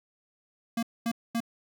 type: tone bursts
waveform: square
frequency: 231.4 Hz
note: A#3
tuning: 13 cents flat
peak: -27 dBFS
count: 3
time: 0.77-1.404 s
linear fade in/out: 5 ms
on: 58 ms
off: 230 ms
effects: none